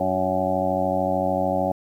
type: harmonic tone with a mistuned harmonic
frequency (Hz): 93.4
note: F#2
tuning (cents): +17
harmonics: 1 / 2 / 3 / 4 / 6 / 7 / 8 / 9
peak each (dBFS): -34 / -29 / -29 / -34 / -25 / -27 / -26 / -32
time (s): 0-1.72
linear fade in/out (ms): 5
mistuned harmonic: 4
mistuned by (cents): -41
effects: 9-bit